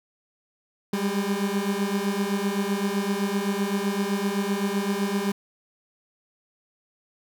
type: beating tone pair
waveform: 30% pulse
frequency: 196 / 203.8 Hz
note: G3 / G#3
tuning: 0 / -32 cents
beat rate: 7.8 Hz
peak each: -24 dBFS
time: 0.93-5.32 s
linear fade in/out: 5 ms
effects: none